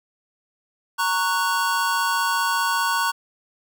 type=chord; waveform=square; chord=F# major; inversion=first; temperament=just; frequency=925 / 1110 / 1480 Hz; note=A#5 / C#6 / F#6; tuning=-14 / +2 / 0 cents; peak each=-25 dBFS; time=0.98-3.12 s; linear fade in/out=20 ms; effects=none